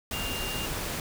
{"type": "tone in noise", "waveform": "sine", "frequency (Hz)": 2801, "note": "F7", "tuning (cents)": 4, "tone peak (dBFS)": -35, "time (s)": [0.13, 0.66], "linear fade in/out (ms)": 2, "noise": "pink", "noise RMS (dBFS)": -33, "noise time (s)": [0.11, 1], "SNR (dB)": -5, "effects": []}